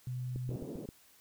sine tone, 125.8 Hz, B2, 32 cents sharp, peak -35 dBFS, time 0.07-0.56 s, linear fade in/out 2 ms
click train, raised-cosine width 3 ms, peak -29 dBFS, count 5, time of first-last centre 0.36-0.889 s, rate 7.56 Hz
white band-pass noise, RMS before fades -43 dBFS, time 0.5-0.86 s, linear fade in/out 5 ms, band 130 to 450 Hz, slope 24 dB/octave
effects white hiss -63 dBFS RMS until 1.2 s

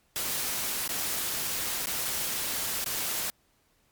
white noise with dropouts, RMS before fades -31 dBFS, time 0.16-3.3 s, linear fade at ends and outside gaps 0 ms, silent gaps 0.877-0.892 / 1.858-1.87 / 2.051-2.054 / 2.843-2.861 s, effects pink hiss -68 dBFS RMS until 3.91 s + MP3 96 kbps

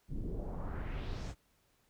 brown noise with low-pass filter sweep, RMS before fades -39 dBFS, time 0.08-1.35 s, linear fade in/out 50 ms, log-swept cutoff 220 to 8300 Hz, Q 2, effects pink hiss -73 dBFS RMS until 1.89 s

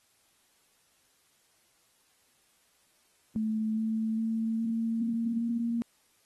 sine tone with pitch steps, 218.3 / 221.2 / 224.2 / 227.2 / 230.2 / 233.3 Hz, A3 / A3 / A3 / A#3 / A#3 / A#3, -13 / +9 / +33 / -44 / -22 / +2 cents, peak -27 dBFS, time 3.36-5.82 s, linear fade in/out 0 ms, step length 410 ms, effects white hiss -68 dBFS RMS until 6.25 s + AAC 32 kbps

